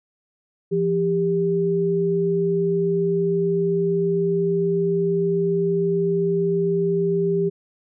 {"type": "tone pair together", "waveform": "sine", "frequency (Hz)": [170.4, 397.2], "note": ["F3", "G4"], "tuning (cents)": [-42, 23], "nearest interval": "octave + minor third", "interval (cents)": 1465, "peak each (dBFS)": [-23, -19], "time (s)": [0.71, 7.5], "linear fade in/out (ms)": 20, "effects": []}